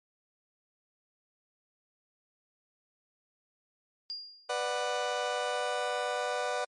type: tone with exponential decay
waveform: sine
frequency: 4816 Hz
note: D8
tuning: 43 cents sharp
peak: -33 dBFS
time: 4.1-4.66 s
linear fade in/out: 0 ms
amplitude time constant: 120 ms
type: chord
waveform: 30% pulse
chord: B minor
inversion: none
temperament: just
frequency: 493.9 / 592.7 / 740.8 Hz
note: B4 / D5 / F#5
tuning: 0 / +16 / +2 cents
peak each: -32 dBFS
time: 4.49-6.65 s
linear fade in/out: 10 ms
effects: low-pass 8000 Hz 12 dB/octave + MP3 48 kbps